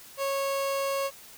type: tone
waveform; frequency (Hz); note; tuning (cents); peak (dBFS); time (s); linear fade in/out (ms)
30% pulse; 550; C#5; -14; -24; 0.17-1.11; 50
effects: white hiss -49 dBFS RMS until 1.37 s

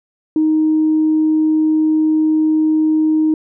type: tone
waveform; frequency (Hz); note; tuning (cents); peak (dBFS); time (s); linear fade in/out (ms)
sine; 312; D#4; +5; -10; 0.36-3.34; 2
effects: tanh soft clip ceiling -6 dBFS

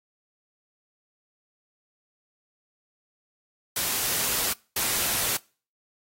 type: noise bursts at uneven times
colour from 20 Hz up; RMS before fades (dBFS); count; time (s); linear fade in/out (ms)
white; -26; 2; 3.76-4.53 / 4.76-5.37; 5
effects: noise-tail reverb RT60 0.4 s tail -25 dB re dry + AAC 48 kbps

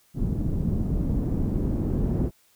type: noise with low-pass filter sweep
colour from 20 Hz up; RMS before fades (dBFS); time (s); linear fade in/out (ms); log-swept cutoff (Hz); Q
pink; -25; 0.14-2.31; 50; 200 to 320; 1.1
effects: white hiss -62 dBFS RMS until 2.55 s

